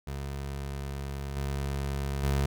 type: tone with level steps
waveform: 25% pulse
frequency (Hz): 69.3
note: C#2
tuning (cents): 0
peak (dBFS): -30 / -26 / -21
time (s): 0.07-2.46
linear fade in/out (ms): 5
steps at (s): 1.36 / 2.23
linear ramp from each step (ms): 10
effects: none